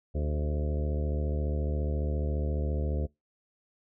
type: harmonic tone with a mistuned harmonic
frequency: 74.5 Hz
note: D2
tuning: 25 cents sharp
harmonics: 1 / 2 / 3 / 4 / 5 / 6 / 7 / 8 / 9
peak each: -28 / -36 / -40 / -42 / -42 / -42 / -41 / -48 / -48 dBFS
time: 0.14-3.07 s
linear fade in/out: 20 ms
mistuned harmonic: 6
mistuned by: -44 cents
effects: noise-tail reverb RT60 0.2 s tail -24 dB re dry